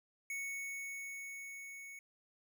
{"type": "tone with level ramp", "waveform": "square", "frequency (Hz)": 2217, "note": "C#7", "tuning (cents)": 0, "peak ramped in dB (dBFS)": [-39, -49], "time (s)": [0.3, 1.99], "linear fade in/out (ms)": 2, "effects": []}